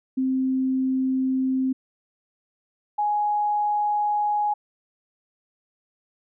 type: tone pair in turn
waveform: sine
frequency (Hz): 261.6 / 833.7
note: C4 / G#5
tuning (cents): 0 / +6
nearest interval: octave + minor sixth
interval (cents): 2006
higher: second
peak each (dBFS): -20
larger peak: neither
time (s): 0.17-1.73 / 2.98-4.54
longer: neither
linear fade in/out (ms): 10
effects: none